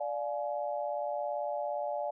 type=chord; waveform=sine; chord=D diminished; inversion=none; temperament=just; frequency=587.3 / 704.8 / 845.8 Hz; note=D5 / F5 / Ab5; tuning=0 / +16 / +31 cents; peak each=-34 / -37 / -38 dBFS; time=0-2.11 s; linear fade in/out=10 ms; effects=none